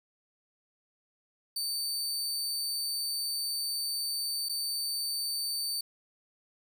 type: tone with dropouts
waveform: sawtooth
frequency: 4572 Hz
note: D8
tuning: 47 cents flat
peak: -28 dBFS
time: 1.56-5.81 s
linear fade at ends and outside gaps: 5 ms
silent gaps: 4.487-4.494 s
effects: 10-bit